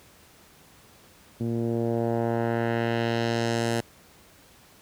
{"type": "tone with low-pass filter sweep", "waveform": "10% pulse", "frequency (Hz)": 116.2, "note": "A#2", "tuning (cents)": -5, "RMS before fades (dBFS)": -26, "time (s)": [1.4, 3.81], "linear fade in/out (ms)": 10, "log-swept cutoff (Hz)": [250, 11000], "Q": 1.1, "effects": ["pink hiss -54 dBFS RMS until 4.81 s", "high-pass 60 Hz 12 dB/octave"]}